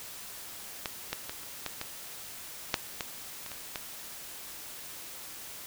clicks, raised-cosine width 0.2 ms, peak -14 / -13 / -19 / -29 / -15 / -17 / -7 / -14 / -24 / -22 / -16 dBFS, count 11, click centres 0.858 / 1.13 / 1.295 / 1.433 / 1.663 / 1.814 / 2.742 / 3.008 / 3.463 / 3.517 / 3.758 s, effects white hiss -44 dBFS RMS until 5.66 s

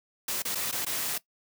white noise with dropouts, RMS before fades -31 dBFS, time 0.28-1.18 s, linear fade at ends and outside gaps 5 ms, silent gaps 0.422-0.451 / 0.549-0.554 / 0.714-0.724 / 0.85-0.864 s, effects noise-tail reverb RT60 0.1 s tail -18 dB re dry + high-pass 100 Hz 12 dB/octave

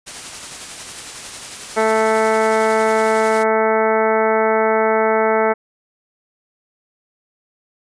white noise with tremolo, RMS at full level -30 dBFS, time 0.06-3.44 s, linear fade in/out 20 ms, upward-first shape sine, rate 11 Hz, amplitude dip 30%
harmonic tone, 220 Hz, A3, in tune, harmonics 1 / 2 / 3 / 4 / 5 / 6 / 7 / 8 / 9 / 10, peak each -25 / -17 / -19 / -20 / -31 / -23 / -28 / -31 / -29 / -29 dBFS, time 1.76-5.54 s, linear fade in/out 20 ms
effects resampled to 22050 Hz

